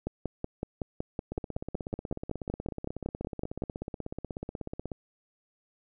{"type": "two click trains", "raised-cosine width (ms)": 2, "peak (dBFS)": [-22, -18], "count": [60, 20], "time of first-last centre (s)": [[1.32, 4.918], [0.07, 3.621]], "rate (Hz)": [16.4, 5.35], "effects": []}